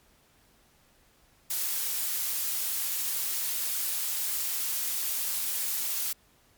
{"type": "noise", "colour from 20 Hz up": "blue", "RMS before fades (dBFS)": -30, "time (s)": [1.5, 6.13], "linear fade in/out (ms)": 5, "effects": ["pink hiss -63 dBFS RMS until 6.57 s", "MP3 96 kbps"]}